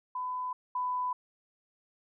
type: tone pair in turn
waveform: sine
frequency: 1004 / 998.4 Hz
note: B5 / B5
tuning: +28 / +19 cents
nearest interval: unison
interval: 9 cents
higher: first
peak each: -32 / -29 dBFS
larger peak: second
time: 0.15-0.53 / 0.75-1.13 s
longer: neither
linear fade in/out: 5 ms
effects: none